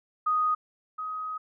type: tone pair in turn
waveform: sine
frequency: 1244.5 / 1259.7 Hz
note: D#6 / D#6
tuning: 0 / +21 cents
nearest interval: unison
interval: 21 cents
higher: second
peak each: -22 / -31 dBFS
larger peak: first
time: 0.26-0.55 / 0.98-1.38 s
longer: second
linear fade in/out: 10 ms
effects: none